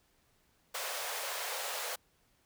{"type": "high-pass noise", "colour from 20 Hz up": "pink", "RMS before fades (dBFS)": -38, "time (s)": [0.74, 1.96], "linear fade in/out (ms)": 10, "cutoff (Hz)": 480, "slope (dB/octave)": 48, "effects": ["pink hiss -71 dBFS RMS until 2.45 s"]}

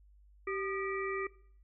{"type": "harmonic tone with a mistuned harmonic", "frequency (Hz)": 387.3, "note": "G4", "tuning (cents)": -21, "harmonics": [1, 3, 5, 6], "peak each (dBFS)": [-35, -40, -42, -43], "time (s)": [0.47, 1.27], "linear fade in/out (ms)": 5, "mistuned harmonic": 3, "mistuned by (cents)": 82, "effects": ["noise-tail reverb RT60 0.6 s tail -19 dB re dry", "added 50 Hz sine -58 dBFS peak until 1.63 s"]}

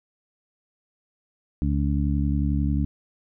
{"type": "harmonic tone", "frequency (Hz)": 71.2, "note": "C#2", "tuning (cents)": 47, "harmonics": [1, 2, 3, 4], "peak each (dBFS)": [-23, -26, -28, -29], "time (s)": [1.62, 2.85], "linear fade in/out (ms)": 0, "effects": []}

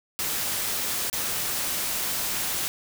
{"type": "noise with dropouts", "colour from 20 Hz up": "white", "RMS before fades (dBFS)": -28, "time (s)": [0.19, 2.68], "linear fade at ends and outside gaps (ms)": 0, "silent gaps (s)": [1.099, 1.129], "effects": []}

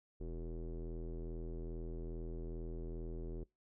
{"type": "tone with low-pass filter", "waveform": "square", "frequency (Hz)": 41.2, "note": "E1", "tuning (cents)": 0, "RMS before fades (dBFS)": -43, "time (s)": [0.2, 3.44], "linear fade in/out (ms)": 10, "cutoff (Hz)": 400, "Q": 4.3, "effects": ["noise-tail reverb RT60 0.2 s tail -23 dB re dry"]}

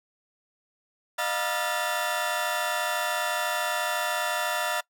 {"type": "tone cluster", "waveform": "30% pulse", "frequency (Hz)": [614, 708, 963, 1364, 1754], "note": ["D#5", "F5", "B5", "F6", "A6"], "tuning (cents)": [-23, 23, -44, -41, -6], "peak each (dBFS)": -30, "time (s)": [1.18, 4.81], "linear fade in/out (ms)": 10, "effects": ["noise-tail reverb RT60 0.1 s tail -22 dB re dry"]}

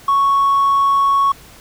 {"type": "tone", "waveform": "triangle", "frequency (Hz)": 1108.7, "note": "C#6", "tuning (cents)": 0, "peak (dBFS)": -8, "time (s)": [0.08, 1.32], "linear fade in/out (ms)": 5, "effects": ["tanh soft clip ceiling -7 dBFS", "pink hiss -42 dBFS RMS until 1.6 s"]}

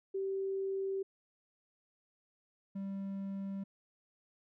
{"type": "tone pair in turn", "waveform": ["sine", "triangle"], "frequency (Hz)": [387.5, 195.77], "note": ["G4", "G3"], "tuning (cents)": [-20, -2], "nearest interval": "octave", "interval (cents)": 1182, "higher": "first", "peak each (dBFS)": [-33, -35], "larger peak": "first", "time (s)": [[0.14, 1.03], [2.75, 3.64]], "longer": "neither", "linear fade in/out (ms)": 10, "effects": []}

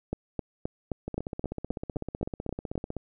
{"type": "two click trains", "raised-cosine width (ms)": 2, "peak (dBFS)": [-20, -16], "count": [31, 11], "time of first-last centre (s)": [[1.08, 2.967], [0.13, 2.755]], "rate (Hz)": [15.9, 3.81], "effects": []}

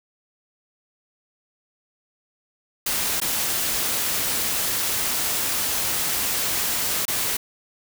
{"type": "noise with dropouts", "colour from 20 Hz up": "white", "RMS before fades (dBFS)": -24, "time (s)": [2.86, 7.37], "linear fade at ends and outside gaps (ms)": 5, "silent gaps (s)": [[3.202, 3.215], [7.054, 7.08]], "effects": []}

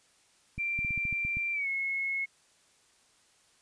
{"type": "tone with pitch glide", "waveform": "sine", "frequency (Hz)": [2361, 2178], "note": ["D7", "C#7"], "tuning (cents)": [9, -31], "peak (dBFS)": -29, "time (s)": [0.58, 2.26], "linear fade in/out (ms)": 20, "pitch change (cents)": -140, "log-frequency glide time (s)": [1.53, 1.68]}
{"type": "clicks", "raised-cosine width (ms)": 5, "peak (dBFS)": -27, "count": 9, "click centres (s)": [0.58, 0.79, 0.848, 0.907, 0.977, 1.053, 1.127, 1.25, 1.37]}
{"effects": ["white hiss -65 dBFS RMS until 3.61 s", "resampled to 22050 Hz"]}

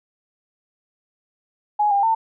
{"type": "tone with pitch steps", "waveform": "sine", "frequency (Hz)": [836, 802, 899], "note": ["G#5", "G5", "A5"], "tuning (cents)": [11, 39, 37], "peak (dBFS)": -15, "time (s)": [1.79, 2.15], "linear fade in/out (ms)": 10, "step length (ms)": 120, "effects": []}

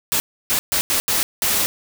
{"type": "noise bursts at uneven times", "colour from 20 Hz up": "white", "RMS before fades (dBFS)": -19, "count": 6, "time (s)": [[0.12, 0.2], [0.5, 0.59], [0.72, 0.81], [0.9, 1], [1.08, 1.23], [1.42, 1.66]], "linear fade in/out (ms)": 0, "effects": []}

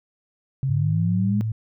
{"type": "exponential sweep", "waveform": "sine", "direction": "up", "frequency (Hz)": [132, 210.3], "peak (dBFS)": -20, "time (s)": [0.63, 1.41], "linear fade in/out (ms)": 0}
{"type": "tone with pitch glide", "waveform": "sine", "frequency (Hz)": [105, 110.22], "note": ["G#2", "A2"], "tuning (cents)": [19, 3], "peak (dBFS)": -22, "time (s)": [0.69, 1.52], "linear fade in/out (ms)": 5, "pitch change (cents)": 84, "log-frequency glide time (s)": [1.12, 1.34]}
{"effects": []}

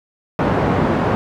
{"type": "band-pass noise", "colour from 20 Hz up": "pink", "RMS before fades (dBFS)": -17, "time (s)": [0.39, 1.15], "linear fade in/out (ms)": 0, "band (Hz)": [100, 1100], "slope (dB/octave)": 12, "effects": []}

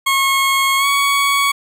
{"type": "tone with pitch glide", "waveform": "20% pulse", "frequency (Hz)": [1088, 1120.5], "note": ["C#6", "C#6"], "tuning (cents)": [-33, 18], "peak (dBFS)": -8, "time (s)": [0.06, 1.52], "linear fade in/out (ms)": 10, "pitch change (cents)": 51, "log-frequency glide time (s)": [0.78, 0.86], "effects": []}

